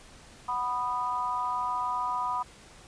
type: harmonic tone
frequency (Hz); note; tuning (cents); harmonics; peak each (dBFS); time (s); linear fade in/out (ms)
246.9; B3; 0; 3 / 4 / 5; -37 / -29 / -33; 0.48-2.43; 10
effects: pink hiss -52 dBFS RMS until 2.87 s + resampled to 22050 Hz